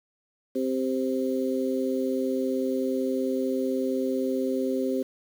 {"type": "harmonic tone", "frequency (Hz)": 130.81, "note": "C3", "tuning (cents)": 0, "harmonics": [2, 3, 4], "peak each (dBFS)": [-27, -29, -30], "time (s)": [0.55, 5.03], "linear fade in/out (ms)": 10, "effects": ["8-bit"]}